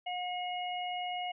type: harmonic tone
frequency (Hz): 721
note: F#5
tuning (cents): -45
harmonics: 1 / 3 / 4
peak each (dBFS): -35 / -43 / -41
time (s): 0.06-1.32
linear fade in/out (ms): 10
effects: none